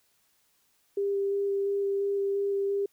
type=tone with vibrato; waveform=sine; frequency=398 Hz; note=G4; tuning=26 cents sharp; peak=-25 dBFS; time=0.97-2.86 s; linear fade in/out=5 ms; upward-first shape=square; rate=2.9 Hz; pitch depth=8 cents each way; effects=white hiss -69 dBFS RMS until 2.92 s